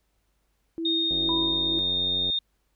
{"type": "tone with tremolo", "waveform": "sine", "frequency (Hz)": 329.6, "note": "E4", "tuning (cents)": 0, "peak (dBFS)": -26, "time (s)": [0.78, 1.79], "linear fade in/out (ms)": 0, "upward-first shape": "sine", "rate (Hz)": 2.1, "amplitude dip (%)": 60}
{"type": "tone with pitch glide", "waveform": "sine", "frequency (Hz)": [3694, 3666], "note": ["A#7", "A#7"], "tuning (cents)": [-16, -30], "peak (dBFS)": -23, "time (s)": [0.85, 2.39], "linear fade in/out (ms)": 5, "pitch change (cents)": -14, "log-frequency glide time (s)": [1, 1.96]}
{"type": "click train", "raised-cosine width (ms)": 2, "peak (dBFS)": -25, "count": 110, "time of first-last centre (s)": [1.11, 2.3], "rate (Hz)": 91.6}
{"type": "tone with exponential decay", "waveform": "sine", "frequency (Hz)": 987, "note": "B5", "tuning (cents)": -1, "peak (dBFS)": -29, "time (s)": [1.29, 2.17], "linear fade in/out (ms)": 0, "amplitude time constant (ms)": 190}
{"effects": ["added 50 Hz sine -70 dBFS peak until 2.75 s", "pink hiss -74 dBFS RMS until 2.75 s"]}